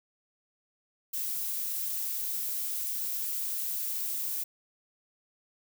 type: noise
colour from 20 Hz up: violet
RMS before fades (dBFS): -33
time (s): 1.13-4.44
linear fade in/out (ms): 10
effects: none